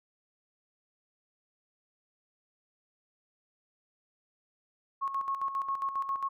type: tone with tremolo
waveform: sine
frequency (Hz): 1093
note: C#6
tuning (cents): -25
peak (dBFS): -28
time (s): 5.01-6.29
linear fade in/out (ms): 20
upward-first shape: square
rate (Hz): 7.4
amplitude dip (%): 60
effects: none